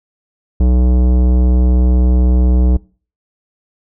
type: tone with tanh clipping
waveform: sine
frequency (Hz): 62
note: B1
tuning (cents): +7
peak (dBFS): -10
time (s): 0.6-2.77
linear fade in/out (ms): 5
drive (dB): 16
effects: noise-tail reverb RT60 0.4 s tail -23 dB re dry